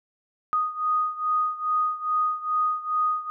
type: beating tone pair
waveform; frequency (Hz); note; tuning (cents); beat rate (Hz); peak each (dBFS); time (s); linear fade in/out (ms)
sine; 1241 / 1243.4; D#6 / D#6; -5 / -2; 2.4; -24 / -27; 0.53-3.3; 0
effects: none